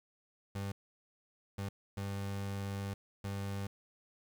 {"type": "tone bursts at uneven times", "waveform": "30% pulse", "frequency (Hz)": 99.1, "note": "G2", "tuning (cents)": 19, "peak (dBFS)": -34, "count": 4, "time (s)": [[0.55, 0.72], [1.58, 1.69], [1.97, 2.94], [3.24, 3.67]], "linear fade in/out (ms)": 5, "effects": ["12-bit"]}